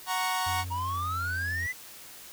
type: chord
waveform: sawtooth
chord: F# major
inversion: none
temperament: equal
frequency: 740 / 932.3 / 1108.7 Hz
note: F#5 / A#5 / C#6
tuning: 0 / 0 / 0 cents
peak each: -28 dBFS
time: 0.06-0.65 s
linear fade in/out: 50 ms
type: tone with pitch glide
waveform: triangle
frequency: 89.7 to 86.59 Hz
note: F2 to F2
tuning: +47 to -14 cents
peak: -32 dBFS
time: 0.46-1.67 s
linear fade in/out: 10 ms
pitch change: -61 cents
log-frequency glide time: 0.88-1.46 s
type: exponential sweep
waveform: triangle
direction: up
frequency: 936 to 2042 Hz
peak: -28 dBFS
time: 0.7-1.73 s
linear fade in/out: 20 ms
effects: white hiss -47 dBFS RMS until 2.32 s